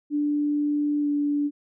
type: tone with pitch glide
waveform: sine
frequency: 293.7 to 290.5 Hz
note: D4 to D4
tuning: 0 to -19 cents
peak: -21 dBFS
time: 0.1-1.51 s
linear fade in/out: 50 ms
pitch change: -19 cents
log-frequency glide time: 1-1.08 s
effects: none